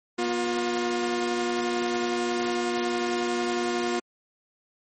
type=tone pair together; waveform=sawtooth; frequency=240.6 / 355.4 Hz; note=B3 / F4; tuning=-45 / +30 cents; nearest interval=perfect fifth; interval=675 cents; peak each=-26 / -22 dBFS; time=0.18-4 s; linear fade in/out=10 ms; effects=low-pass 12000 Hz 12 dB/octave + MP3 32 kbps